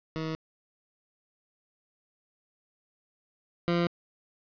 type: tone pair in turn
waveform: 20% pulse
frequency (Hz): 159.2 / 172.15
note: D#3 / F3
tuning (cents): +40 / -25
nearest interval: minor second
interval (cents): 135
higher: second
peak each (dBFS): -26 / -19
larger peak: second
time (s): 0.16-0.35 / 3.68-3.87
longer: neither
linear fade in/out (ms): 0
effects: resampled to 11025 Hz + 8-bit